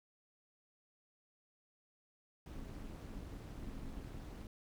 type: noise with amplitude modulation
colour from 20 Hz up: brown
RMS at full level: -44 dBFS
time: 2.46-4.47 s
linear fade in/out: 2 ms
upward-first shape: sine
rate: 240 Hz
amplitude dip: 75%
effects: none